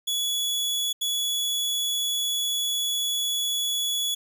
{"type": "tone bursts at uneven times", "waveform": "sawtooth", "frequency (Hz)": 3394, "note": "G#7", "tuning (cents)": 37, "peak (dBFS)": -21, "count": 2, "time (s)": [[0.07, 0.93], [1.01, 4.15]], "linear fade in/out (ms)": 10, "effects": []}